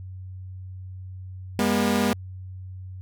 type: tone pair together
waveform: sawtooth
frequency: 202.2 / 240.2 Hz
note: G#3 / B3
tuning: -46 / -48 cents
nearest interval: minor third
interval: 298 cents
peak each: -19 dBFS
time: 1.59-2.13 s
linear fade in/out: 0 ms
effects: added 93 Hz sine -35 dBFS peak until 3.01 s